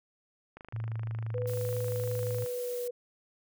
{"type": "click train", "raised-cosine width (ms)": 0.5, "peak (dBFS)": -31, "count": 50, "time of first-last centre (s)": [0.57, 2.462], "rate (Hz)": 25.9}
{"type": "tone", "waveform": "sine", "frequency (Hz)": 112.1, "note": "A2", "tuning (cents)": 33, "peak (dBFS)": -32, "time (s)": [0.73, 2.45], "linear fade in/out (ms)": 10}
{"type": "tone with pitch glide", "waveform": "sine", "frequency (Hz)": [495.6, 487.9], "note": ["B4", "B4"], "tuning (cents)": [6, -21], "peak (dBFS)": -32, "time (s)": [1.34, 2.91], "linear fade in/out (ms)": 10, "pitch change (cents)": -27, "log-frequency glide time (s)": [2.29, 2.8]}
{"type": "noise", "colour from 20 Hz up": "blue", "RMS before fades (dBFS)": -45, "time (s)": [1.47, 2.88], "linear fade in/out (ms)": 5}
{"effects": []}